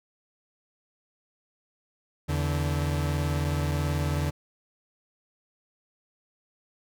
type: tone pair together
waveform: 40% pulse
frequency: 81.5 / 144.47 Hz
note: E2 / D3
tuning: -19 / -28 cents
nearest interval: minor seventh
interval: 991 cents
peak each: -27 dBFS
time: 2.28-4.31 s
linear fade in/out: 20 ms
effects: none